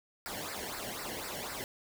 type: noise with flanger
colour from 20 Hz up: pink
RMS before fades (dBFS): -40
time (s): 0.26-1.64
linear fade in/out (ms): 0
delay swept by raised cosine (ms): 0.3 to 0.84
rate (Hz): 4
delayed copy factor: -0.8
effects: none